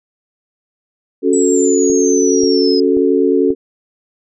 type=chord; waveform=sine; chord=F# minor; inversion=second; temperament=equal; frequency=277.2 / 370 / 440 Hz; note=C#4 / F#4 / A4; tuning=0 / 0 / 0 cents; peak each=-14 dBFS; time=1.22-3.55 s; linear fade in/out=50 ms
type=exponential sweep; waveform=sine; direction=down; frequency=7902 to 5040 Hz; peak=-19 dBFS; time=1.33-2.8 s; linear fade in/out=2 ms
type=click train; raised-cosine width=2 ms; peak=-16 dBFS; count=4; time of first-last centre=1.9-3.504 s; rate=1.87 Hz
effects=none